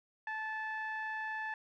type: tone with low-pass filter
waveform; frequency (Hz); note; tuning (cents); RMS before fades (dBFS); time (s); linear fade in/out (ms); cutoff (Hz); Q
sawtooth; 872; A5; -16; -39; 0.27-1.54; 2; 1900; 3.6
effects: none